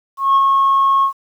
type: tone with ADSR envelope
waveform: sine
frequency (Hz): 1091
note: C#6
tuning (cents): -28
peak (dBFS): -6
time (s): 0.17-1.13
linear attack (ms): 190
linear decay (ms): 38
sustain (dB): -3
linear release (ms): 96
effects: tanh soft clip ceiling -7 dBFS + 8-bit